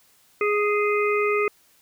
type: harmonic tone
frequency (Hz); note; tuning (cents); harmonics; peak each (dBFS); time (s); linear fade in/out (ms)
415.3; G#4; 0; 1 / 3 / 5 / 6; -21 / -26 / -28 / -29; 0.41-1.48; 2
effects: white hiss -59 dBFS RMS until 1.81 s